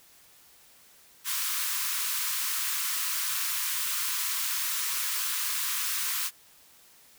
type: high-pass noise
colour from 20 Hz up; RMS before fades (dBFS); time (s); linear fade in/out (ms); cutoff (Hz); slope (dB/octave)
white; -30; 1.24-6.31; 50; 960; 96
effects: white hiss -57 dBFS RMS until 7.18 s